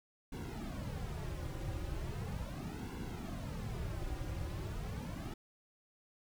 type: noise with flanger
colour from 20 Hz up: brown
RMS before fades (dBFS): -41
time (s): 0.32-5.34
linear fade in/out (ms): 5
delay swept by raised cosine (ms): 1.6 to 4.6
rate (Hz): 0.38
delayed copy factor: -0.75
effects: none